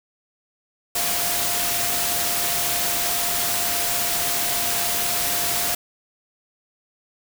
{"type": "tone in noise", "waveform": "sine", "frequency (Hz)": 698.5, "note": "F5", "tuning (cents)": 0, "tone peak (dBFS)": -32, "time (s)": [0.95, 5.75], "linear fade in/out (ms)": 5, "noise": "white", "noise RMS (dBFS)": -23, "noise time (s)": [0.95, 5.75], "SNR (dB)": -12, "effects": []}